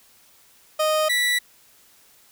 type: tone pair in turn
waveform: 30% pulse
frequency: 620 / 1958.2 Hz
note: D#5 / B6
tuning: -6 / -15 cents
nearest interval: octave + minor sixth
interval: 1991 cents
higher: second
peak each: -16 dBFS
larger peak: neither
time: 0.79-1.09 / 1.09-1.39 s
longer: neither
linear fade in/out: 10 ms
effects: white hiss -55 dBFS RMS until 2.31 s